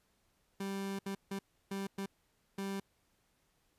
30% pulse tone bursts at uneven times, 196 Hz, G3, in tune, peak -34 dBFS, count 6, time 0.6-0.99 / 1.06-1.15 / 1.31-1.39 / 1.71-1.87 / 1.98-2.06 / 2.58-2.8 s, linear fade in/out 5 ms, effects pink hiss -75 dBFS RMS until 3.78 s + resampled to 32000 Hz

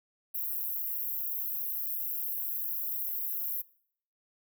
pink high-pass noise, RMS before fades -34 dBFS, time 0.34-3.62 s, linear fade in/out 10 ms, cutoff 12000 Hz, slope 96 dB/octave, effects noise-tail reverb RT60 0.6 s tail -22 dB re dry

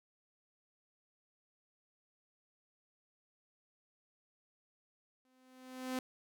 sawtooth tone with exponential growth, 257.1 Hz, C4, 30 cents flat, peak -30 dBFS, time 5.25-5.99 s, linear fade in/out 1 ms, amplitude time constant 160 ms, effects none

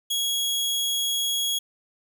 sawtooth tone, 3322 Hz, G#7, in tune, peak -20 dBFS, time 0.1-1.59 s, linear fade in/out 10 ms, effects none

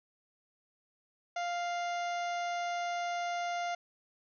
harmonic tone with a mistuned harmonic, 698.5 Hz, F5, in tune, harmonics 1 / 2 / 3 / 4 / 5 / 6 / 7 / 8 / 9, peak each -33 / -42 / -43 / -50 / -51 / -55 / -56 / -56 / -53 dBFS, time 1.36-3.75 s, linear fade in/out 5 ms, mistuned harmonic 4, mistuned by +19 cents, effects none

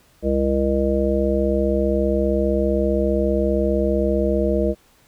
harmonic tone, 67.6 Hz, C#2, 43 cents flat, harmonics 1 / 3 / 5 / 7 / 9, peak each -23 / -23 / -23 / -23 / -23 dBFS, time 0.22-4.75 s, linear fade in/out 50 ms, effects pink hiss -56 dBFS RMS until 5.07 s

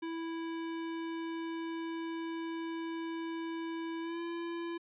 square tone with pitch glide, 329.6 to 338.7 Hz, E4 to E4, 0 to +47 cents, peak -37 dBFS, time 0.02-4.78 s, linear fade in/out 10 ms, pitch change +47 cents, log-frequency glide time 4.01-4.2 s, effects resampled to 8000 Hz

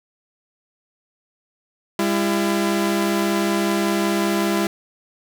sawtooth tone pair together, 201.4 / 337.6 Hz, G3 / E4, +47 / +41 cents, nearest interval major sixth, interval 894 cents, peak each -17 dBFS, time 1.99-4.67 s, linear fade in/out 2 ms, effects none

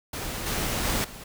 pink noise with level steps, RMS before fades -33 / -28 / -26 / -42 dBFS, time 0.13-1.24 s, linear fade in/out 5 ms, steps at 0.46 / 0.84 / 1.04 s, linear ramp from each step 5 ms, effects none

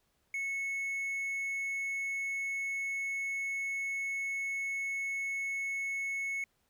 triangle tone, 2200 Hz, C#7, 14 cents flat, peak -31 dBFS, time 0.34-6.44 s, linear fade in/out 2 ms, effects pink hiss -75 dBFS RMS until 6.69 s

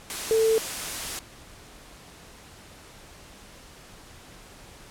sine tone in noise, 445.1 Hz, A4, 20 cents sharp, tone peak -18 dBFS, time 0.31-0.58 s, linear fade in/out 0 ms, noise white, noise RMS -32 dBFS, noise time 0.1-1.19 s, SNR +11 dB, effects pink hiss -48 dBFS RMS until 4.9 s + low-pass 11000 Hz 12 dB/octave

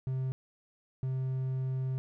triangle tone pair in turn, 130.81 / 130.81 Hz, C3 / C3, 0 / 0 cents, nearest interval unison, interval 0 cents, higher neither, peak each -28 dBFS, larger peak neither, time 0.07-0.32 / 1.03-1.98 s, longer second, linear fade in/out 0 ms, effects none

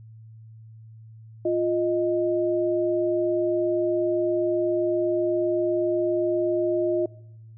sine tone pair together, 350.1 / 622.3 Hz, F4 / D#5, +4 / 0 cents, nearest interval minor seventh, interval 996 cents, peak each -22 / -25 dBFS, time 1.45-7.06 s, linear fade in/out 5 ms, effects noise-tail reverb RT60 0.8 s tail -22 dB re dry + added 111 Hz sine -43 dBFS peak until 7.57 s

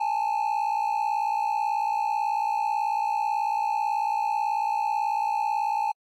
triangle tone pair together, 824.8 / 883 Hz, G#5 / A5, -12 / +6 cents, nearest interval minor second, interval 118 cents, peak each -23 dBFS, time 0-5.92 s, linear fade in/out 10 ms, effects tanh soft clip ceiling -18 dBFS + AAC 48 kbps

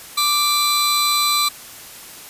sawtooth tone pair together, 1174.7 / 4017 Hz, D6 / B7, 0 / +29 cents, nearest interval octave + major sixth, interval 2129 cents, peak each -15 dBFS, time 0.17-1.49 s, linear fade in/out 10 ms, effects white hiss -38 dBFS RMS until 2.29 s + resampled to 32000 Hz

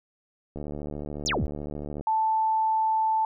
click train, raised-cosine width 2 ms, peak -22 dBFS, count 108, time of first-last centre 0.56-2.01 s, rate 73.8 Hz
sine exponential sweep, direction down, 7459 to 43.65 Hz, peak -24 dBFS, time 1.26-1.46 s, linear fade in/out 0 ms
sine tone, 880 Hz, A5, in tune, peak -21 dBFS, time 2.07-3.25 s, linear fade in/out 2 ms
effects none

